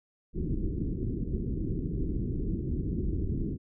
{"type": "low-pass noise", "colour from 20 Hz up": "pink", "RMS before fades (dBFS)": -31, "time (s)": [0.33, 3.58], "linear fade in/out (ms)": 50, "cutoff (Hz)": 380, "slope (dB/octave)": 48, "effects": []}